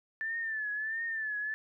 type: tone with vibrato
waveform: sine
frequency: 1760 Hz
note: A6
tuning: in tune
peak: -32 dBFS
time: 0.21-1.54 s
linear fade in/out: 0 ms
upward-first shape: triangle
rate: 1.5 Hz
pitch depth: 90 cents each way
effects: none